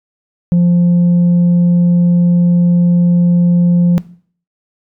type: tone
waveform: sine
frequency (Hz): 174.61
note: F3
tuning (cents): 0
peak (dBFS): -4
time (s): 0.52-3.98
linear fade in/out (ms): 0
effects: noise-tail reverb RT60 0.5 s tail -20 dB re dry + tanh soft clip ceiling -6 dBFS